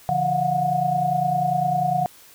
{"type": "tone cluster", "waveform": "sine", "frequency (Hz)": [142, 169.3, 698, 728], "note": ["C#3", "E3", "F5", "F#5"], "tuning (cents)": [42, 46, -1, -28], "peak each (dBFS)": [-29, -29, -27, -20], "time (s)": [0.09, 2.06], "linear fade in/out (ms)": 0, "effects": ["white hiss -49 dBFS RMS until 2.34 s"]}